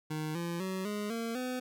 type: tone with pitch steps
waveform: 25% pulse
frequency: 154.8 / 170.77 / 188.39 / 207.8 / 229.3 / 252.9 Hz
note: D#3 / F3 / F#3 / G#3 / A#3 / B3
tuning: -9 / -39 / +31 / +1 / -28 / +41 cents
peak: -30 dBFS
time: 0.1-1.6 s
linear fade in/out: 10 ms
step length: 250 ms
effects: none